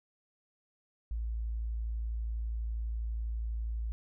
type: tone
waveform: sine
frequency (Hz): 56.1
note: A1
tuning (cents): +34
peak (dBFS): -32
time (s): 1.11-3.92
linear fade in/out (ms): 0
effects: none